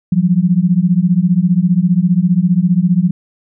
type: beating tone pair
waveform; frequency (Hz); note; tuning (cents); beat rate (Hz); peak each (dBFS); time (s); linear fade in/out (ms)
sine; 170.9 / 185.9; F3 / F#3; -37 / +8; 15; -12; 0.12-3.11; 5
effects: none